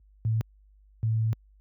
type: tone bursts at uneven times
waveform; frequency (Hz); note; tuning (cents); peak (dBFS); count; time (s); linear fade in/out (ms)
sine; 111.3; A2; +20; -22; 2; 0.25-0.41 / 1.03-1.33; 0
effects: added 50 Hz sine -50 dBFS peak until 1.6 s + high-pass 60 Hz 12 dB/octave